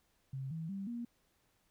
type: tone with pitch steps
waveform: sine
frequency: 133.8 / 161.9 / 195.89 / 237 Hz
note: C3 / E3 / G3 / A#3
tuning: +39 / -31 / -1 / +29 cents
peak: -38 dBFS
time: 0.33-1.05 s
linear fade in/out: 5 ms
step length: 180 ms
effects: pink hiss -75 dBFS RMS until 1.7 s